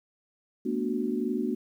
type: chord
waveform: sine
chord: B minor seventh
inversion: third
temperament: equal with one note detuned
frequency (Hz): 220 / 242.6 / 293.7 / 370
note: A3 / B3 / D4 / F#4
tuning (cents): 0 / -31 / 0 / 0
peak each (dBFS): -33 / -30 / -33 / -32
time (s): 0.65-1.55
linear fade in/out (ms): 10
effects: 10-bit